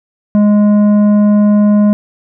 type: tone with tanh clipping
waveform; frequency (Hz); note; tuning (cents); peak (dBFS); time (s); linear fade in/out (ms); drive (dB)
sine; 207.7; G#3; 0; -7; 0.35-1.93; 0; 9
effects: none